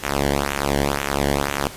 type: tone with flanger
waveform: sawtooth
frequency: 70.5 Hz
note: C#2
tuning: 30 cents sharp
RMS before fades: -22 dBFS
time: 0.03-1.68 s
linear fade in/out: 10 ms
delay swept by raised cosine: 0.2 to 0.81 ms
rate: 2 Hz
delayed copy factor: -1
effects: pink hiss -37 dBFS RMS until 1.76 s + resampled to 32000 Hz